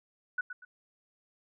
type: tone with echo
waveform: sine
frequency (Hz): 1480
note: F#6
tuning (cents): 0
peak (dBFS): -28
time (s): 0.38-0.41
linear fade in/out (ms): 5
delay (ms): 120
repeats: 2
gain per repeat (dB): -10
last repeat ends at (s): 0.65
effects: none